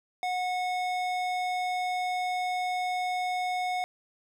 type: tone with band-pass filter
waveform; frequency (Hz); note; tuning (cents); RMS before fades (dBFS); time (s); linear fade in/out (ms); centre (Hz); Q
square; 730; F#5; -24; -30; 0.23-3.84; 0; 1500; 0.52
effects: none